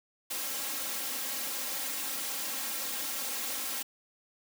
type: noise with comb filter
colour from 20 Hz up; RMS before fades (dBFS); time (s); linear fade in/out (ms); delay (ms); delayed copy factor
white; -35; 0.3-3.83; 10; 3.7; +1
effects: high-pass 200 Hz 12 dB/octave